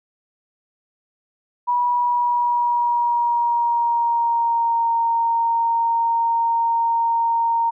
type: tone with pitch glide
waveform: sine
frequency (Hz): 972 to 924.9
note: B5 to A#5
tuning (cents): -28 to -14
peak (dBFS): -16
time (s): 1.67-7.71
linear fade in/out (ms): 20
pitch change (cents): -86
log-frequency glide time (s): 1.84-4.91
effects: none